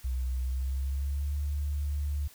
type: tone with pitch glide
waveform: sine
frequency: 63.5 to 72.52 Hz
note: B1 to D2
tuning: +49 to -21 cents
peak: -28 dBFS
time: 0.04-2.28 s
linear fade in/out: 10 ms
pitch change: +230 cents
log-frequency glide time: 0.42-1.34 s
effects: white hiss -55 dBFS RMS until 2.34 s